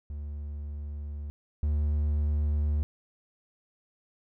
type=tone pair in turn; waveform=triangle; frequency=73.2 / 74.31 Hz; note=D2 / D2; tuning=-5 / +21 cents; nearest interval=unison; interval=26 cents; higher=second; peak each=-32 / -22 dBFS; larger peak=second; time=0.1-1.3 / 1.63-2.83 s; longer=neither; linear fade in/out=0 ms; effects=none